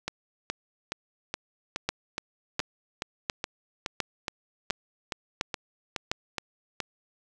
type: two click trains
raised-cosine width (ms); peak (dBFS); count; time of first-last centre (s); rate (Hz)
0.2; -9 / -13; 7 / 17; 1.89-6.115 / 0.08-6.803; 1.42 / 2.38
effects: none